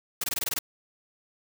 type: noise bursts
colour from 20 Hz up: white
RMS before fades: -29 dBFS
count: 8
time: 0.21-0.589 s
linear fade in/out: 5 ms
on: 29 ms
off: 21 ms
effects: none

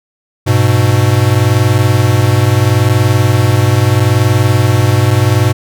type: tone pair together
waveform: square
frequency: 101.54 / 122.3 Hz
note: G#2 / B2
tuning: -39 / -16 cents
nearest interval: minor third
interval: 323 cents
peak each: -11 dBFS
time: 0.46-5.53 s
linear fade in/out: 20 ms
effects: none

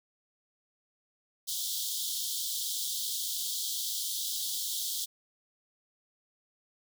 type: high-pass noise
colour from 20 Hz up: pink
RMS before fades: -34 dBFS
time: 1.47-5.06 s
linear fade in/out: 20 ms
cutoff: 3200 Hz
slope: 96 dB/octave
effects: none

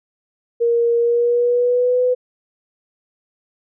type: tone with pitch glide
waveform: sine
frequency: 469.4 to 500.2 Hz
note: A#4 to B4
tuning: +12 to +22 cents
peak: -13 dBFS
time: 0.6-2.15 s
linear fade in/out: 20 ms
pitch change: +110 cents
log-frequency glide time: 0.98-2.02 s
effects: none

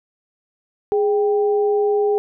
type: tone pair together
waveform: sine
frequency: 415.3 / 786.5 Hz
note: G#4 / G5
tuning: 0 / +6 cents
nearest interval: major seventh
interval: 1106 cents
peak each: -15 / -25 dBFS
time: 0.92-2.18 s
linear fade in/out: 0 ms
effects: none

